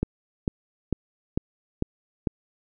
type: click train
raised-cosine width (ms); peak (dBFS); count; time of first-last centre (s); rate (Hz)
3; -10; 6; 0.03-2.272; 2.23
effects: none